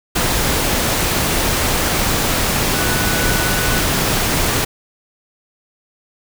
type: tone in noise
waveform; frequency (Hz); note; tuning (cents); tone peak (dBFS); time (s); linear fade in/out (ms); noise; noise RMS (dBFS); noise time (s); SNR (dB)
sine; 1484; F#6; +5; -24; 2.74-3.8; 10; pink; -17; 0.15-4.65; -10
effects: none